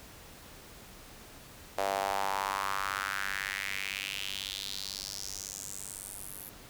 sawtooth tone with high-pass filter sweep, 98 Hz, G2, in tune, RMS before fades -36 dBFS, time 1.78-6.5 s, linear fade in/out 5 ms, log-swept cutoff 630 to 12000 Hz, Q 3.4, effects pink hiss -51 dBFS RMS until 6.69 s

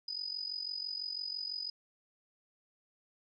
sine tone with amplitude modulation, 4978 Hz, D#8, in tune, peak -33 dBFS, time 0.08-1.7 s, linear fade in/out 5 ms, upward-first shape sine, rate 46 Hz, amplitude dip 80%, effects none

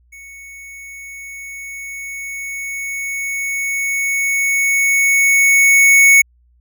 square tone with level ramp, 2217 Hz, C#7, in tune, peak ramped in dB -36 to -6 dBFS, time 0.12-6.22 s, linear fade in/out 10 ms, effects added 60 Hz sine -51 dBFS peak until 6.6 s

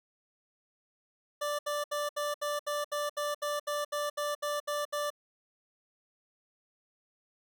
25% pulse tone bursts, 587.3 Hz, D5, in tune, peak -27 dBFS, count 15, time 1.41-5.104 s, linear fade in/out 10 ms, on 180 ms, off 71 ms, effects none

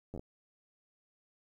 slowing click train, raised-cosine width 2 ms, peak -30 dBFS, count 5, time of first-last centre 0.14-0.194 s, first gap 10 ms, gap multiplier 1.21, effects 11-bit

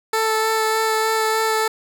15% pulse tone with vibrato, 440.6 Hz, A4, 2 cents sharp, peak -11 dBFS, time 0.13-1.68 s, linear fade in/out 5 ms, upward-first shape sine, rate 3.3 Hz, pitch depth 11 cents each way, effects none

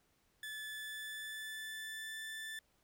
30% pulse tone with pitch glide, 1734 to 1762.3 Hz, A6 to A6, -26 to +2 cents, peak -40 dBFS, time 0.43-2.59 s, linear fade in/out 2 ms, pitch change +28 cents, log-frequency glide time 0.62-2.17 s, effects pink hiss -75 dBFS RMS until 2.83 s

